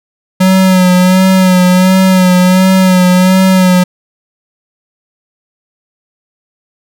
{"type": "tone with vibrato", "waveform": "square", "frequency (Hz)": 185, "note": "F#3", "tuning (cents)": 0, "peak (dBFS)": -5, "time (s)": [0.4, 3.84], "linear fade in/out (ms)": 10, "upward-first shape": "sine", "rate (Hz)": 1.4, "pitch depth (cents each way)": 38, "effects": []}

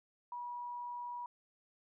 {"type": "tone", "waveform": "sine", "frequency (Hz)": 968, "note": "B5", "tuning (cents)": -35, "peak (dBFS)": -40, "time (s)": [0.32, 1.26], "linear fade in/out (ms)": 2, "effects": []}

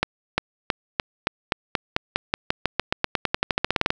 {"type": "accelerating click train", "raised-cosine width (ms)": 0.3, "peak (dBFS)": -3, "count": 27, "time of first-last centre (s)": [0.03, 3.904], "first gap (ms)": 350, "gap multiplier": 0.92, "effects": []}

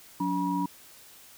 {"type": "tone cluster", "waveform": "sine", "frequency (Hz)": [182, 285.3, 964], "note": ["F#3", "C#4", "B5"], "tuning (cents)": [-28, 50, -42], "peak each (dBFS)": [-31, -29, -30], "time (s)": [0.2, 0.66], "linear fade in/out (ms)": 5, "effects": ["white hiss -52 dBFS RMS until 1.37 s"]}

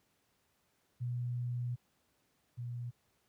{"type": "tone pair in turn", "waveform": "sine", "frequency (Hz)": [122.1, 120.77], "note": ["B2", "B2"], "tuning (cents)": [-19, -38], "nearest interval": "unison", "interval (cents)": 19, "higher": "first", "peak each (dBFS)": [-33, -37], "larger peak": "first", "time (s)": [[1, 1.76], [2.57, 2.91]], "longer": "first", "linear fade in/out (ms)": 20, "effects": ["pink hiss -75 dBFS RMS until 3.28 s", "high-pass 80 Hz 12 dB/octave"]}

